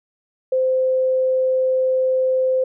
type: tone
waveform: sine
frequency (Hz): 518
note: C5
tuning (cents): -17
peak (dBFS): -15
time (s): 0.52-2.64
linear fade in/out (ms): 5
effects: none